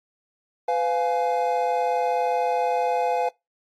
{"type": "chord", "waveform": "triangle", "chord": "F diminished", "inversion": "second", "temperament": "just", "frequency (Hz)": [502.9, 698.5, 838.1], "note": ["Cb5", "F5", "Ab5"], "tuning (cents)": [31, 0, 16], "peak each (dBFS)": -23, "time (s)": [0.68, 3.29], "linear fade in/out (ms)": 5, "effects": ["noise-tail reverb RT60 0.2 s tail -23 dB re dry", "AAC 48 kbps"]}